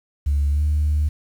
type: tone with pitch glide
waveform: sine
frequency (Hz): 71.6 to 75.07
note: D2 to D2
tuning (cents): -43 to +39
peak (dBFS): -15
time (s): 0.26-1.09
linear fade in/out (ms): 10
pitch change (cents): +82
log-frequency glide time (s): 0.5-0.62
effects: tanh soft clip ceiling -13 dBFS + 8-bit